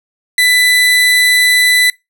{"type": "tone", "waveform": "30% pulse", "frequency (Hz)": 1992, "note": "B6", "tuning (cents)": 14, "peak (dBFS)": -5, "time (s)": [0.38, 1.9], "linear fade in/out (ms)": 2, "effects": ["noise-tail reverb RT60 0.2 s tail -23 dB re dry"]}